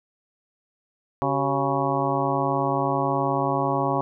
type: harmonic tone with a mistuned harmonic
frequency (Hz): 138.6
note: C#3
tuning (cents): 0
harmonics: 1 / 2 / 3 / 4 / 5 / 6 / 7 / 8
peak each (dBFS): -29 / -29 / -29 / -29 / -29 / -29 / -29 / -29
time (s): 1.22-4.01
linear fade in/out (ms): 0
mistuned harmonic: 3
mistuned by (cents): -130
effects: none